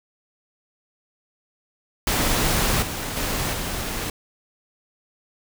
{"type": "noise with level steps", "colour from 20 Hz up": "pink", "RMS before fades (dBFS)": [-21, -29, -25, -28], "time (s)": [2.07, 4.1], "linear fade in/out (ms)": 2, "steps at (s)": [2.82, 3.16, 3.53], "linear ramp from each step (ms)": 5, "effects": []}